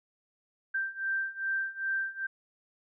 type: beating tone pair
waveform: sine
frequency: 1568 / 1570.5 Hz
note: G6 / G6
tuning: 0 / +3 cents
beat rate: 2.5 Hz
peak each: -34 / -32 dBFS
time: 0.74-2.27 s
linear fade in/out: 10 ms
effects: none